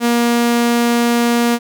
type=tone; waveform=sawtooth; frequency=237 Hz; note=A#3; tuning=29 cents sharp; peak=-8 dBFS; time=0-1.59 s; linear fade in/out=50 ms; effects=none